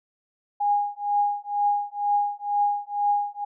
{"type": "tone with tremolo", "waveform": "sine", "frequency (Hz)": 820, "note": "G#5", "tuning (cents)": -22, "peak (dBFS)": -17, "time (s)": [0.6, 3.45], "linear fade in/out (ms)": 10, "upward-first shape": "triangle", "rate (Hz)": 2.1, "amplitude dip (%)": 100, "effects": []}